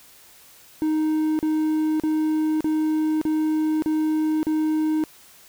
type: tone bursts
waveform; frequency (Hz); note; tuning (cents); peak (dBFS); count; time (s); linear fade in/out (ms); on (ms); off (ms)
triangle; 311.1; D#4; 0; -17; 7; 0.82-5.038; 0; 570; 38
effects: white hiss -50 dBFS RMS until 5.48 s